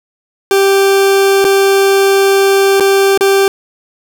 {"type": "tone with dropouts", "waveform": "40% pulse", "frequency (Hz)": 392, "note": "G4", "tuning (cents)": 0, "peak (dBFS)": -6, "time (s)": [0.51, 3.48], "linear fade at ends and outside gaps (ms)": 1, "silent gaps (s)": [[1.444, 1.449], [2.799, 2.806], [3.176, 3.209]], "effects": []}